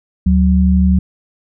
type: tone pair together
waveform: sine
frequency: 74 / 186.04 Hz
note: D2 / F#3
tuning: +14 / +10 cents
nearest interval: octave + major third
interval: 1596 cents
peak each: -11 dBFS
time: 0.26-0.99 s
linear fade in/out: 5 ms
effects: none